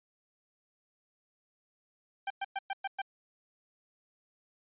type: tone bursts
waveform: sawtooth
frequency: 784 Hz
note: G5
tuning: in tune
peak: -28 dBFS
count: 6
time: 2.27-3.018 s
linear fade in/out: 5 ms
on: 33 ms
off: 110 ms
effects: resampled to 8000 Hz